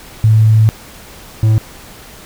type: tone pair in turn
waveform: sine / triangle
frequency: 109.6 / 109.6 Hz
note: A2 / A2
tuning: -6 / -6 cents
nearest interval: unison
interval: 0 cents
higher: neither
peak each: -5 dBFS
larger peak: neither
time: 0.24-0.69 / 1.43-1.58 s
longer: first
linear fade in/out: 0 ms
effects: pink hiss -36 dBFS RMS until 2.25 s